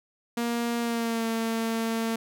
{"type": "tone with pitch glide", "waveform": "sawtooth", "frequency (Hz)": [235.6, 226.5], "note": ["A#3", "A#3"], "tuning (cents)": [19, -50], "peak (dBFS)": -22, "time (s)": [0.37, 2.16], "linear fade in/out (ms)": 5, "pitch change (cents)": -69, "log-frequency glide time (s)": [0.8, 1.26], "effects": []}